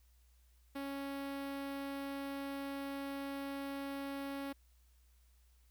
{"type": "tone with notch filter", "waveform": "sawtooth", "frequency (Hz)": 277.2, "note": "C#4", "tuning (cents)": 0, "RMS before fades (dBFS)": -42, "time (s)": [0.75, 4.53], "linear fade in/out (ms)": 10, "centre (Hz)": 6900, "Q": 0.95, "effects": ["added 60 Hz sine -64 dBFS peak until 5.7 s", "white hiss -75 dBFS RMS until 5.7 s"]}